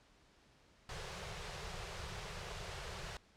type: band-stop noise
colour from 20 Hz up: pink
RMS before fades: -45 dBFS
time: 0.89-3.17 s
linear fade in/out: 2 ms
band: 190 to 360 Hz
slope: 96 dB/octave
effects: pink hiss -67 dBFS RMS until 3.36 s + low-pass 6000 Hz 12 dB/octave